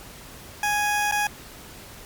20% pulse tone with dropouts, 830.6 Hz, G#5, in tune, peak -16 dBFS, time 0.63-1.27 s, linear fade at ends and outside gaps 2 ms, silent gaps 1.113-1.122 s, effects pink hiss -43 dBFS RMS until 2.05 s + MP3 96 kbps

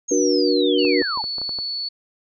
sine linear sweep, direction down, 6610 to 781 Hz, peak -24 dBFS, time 0.08-1.22 s, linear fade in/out 10 ms
sine chord, D augmented, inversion none, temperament equal with one note detuned, 293.7 / 370 / 478.2 Hz, D4 / F#4 / A#4, 0 / 0 / +44 cents, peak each -20 dBFS, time 0.11-1.02 s, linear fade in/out 5 ms
sine tone, 4435 Hz, C#8, in tune, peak -24 dBFS, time 0.78-1.89 s, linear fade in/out 10 ms
clicks, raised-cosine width 1 ms, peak -22 dBFS, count 8, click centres 0.85 / 1.024 / 1.174 / 1.241 / 1.383 / 1.416 / 1.493 / 1.588 s
effects none

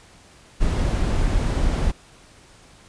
brown noise, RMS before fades -20 dBFS, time 0.6-1.92 s, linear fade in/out 20 ms, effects pink hiss -50 dBFS RMS until 2.88 s + resampled to 22050 Hz

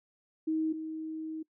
sine tone pair in turn, 316.5 / 316.5 Hz, D#4 / D#4, +30 / +30 cents, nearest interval unison, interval 0 cents, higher neither, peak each -27 / -35 dBFS, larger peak first, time 0.47-0.73 / 0.73-1.43 s, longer second, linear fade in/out 10 ms, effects noise-tail reverb RT60 0.1 s tail -23 dB re dry

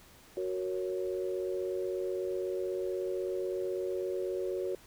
sine chord, F# major, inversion none, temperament equal, 370 / 466.2 / 554.4 Hz, F#4 / A#4 / C#5, 0 / 0 / 0 cents, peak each -33 / -39 / -38 dBFS, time 0.37-4.75 s, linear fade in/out 2 ms, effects pink hiss -57 dBFS RMS until 4.86 s

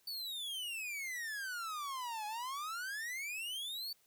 45% pulse exponential two-way sweep, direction down then up, 4580 to 830 to 4580 Hz, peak -39 dBFS, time 0.07-3.93 s, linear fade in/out 5 ms, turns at 2.26 s, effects white hiss -71 dBFS RMS until 4.06 s

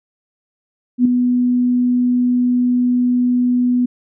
sine tone with ADSR envelope, 246.9 Hz, B3, in tune, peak -6 dBFS, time 0.98-3.86 s, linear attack 72 ms, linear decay 4 ms, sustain -6 dB, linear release 9 ms, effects none

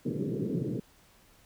pink band-pass noise, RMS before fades -32 dBFS, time 0.05-0.8 s, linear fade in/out 10 ms, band 120 to 450 Hz, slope 48 dB/octave, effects pink hiss -61 dBFS RMS until 1.45 s

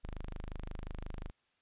sawtooth tone, 25.62 Hz, G#0, 23 cents flat, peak -36 dBFS, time 0.03-1.31 s, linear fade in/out 20 ms, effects white hiss -75 dBFS RMS until 1.61 s + resampled to 8000 Hz

